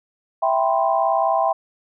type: chord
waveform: sine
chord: C major seventh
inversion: first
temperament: equal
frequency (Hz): 659.3 / 784 / 987.8 / 1046.5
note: E5 / G5 / B5 / C6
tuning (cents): 0 / 0 / 0 / 0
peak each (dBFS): -20 / -20 / -25 / -24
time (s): 0.42-1.53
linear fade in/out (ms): 10
effects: none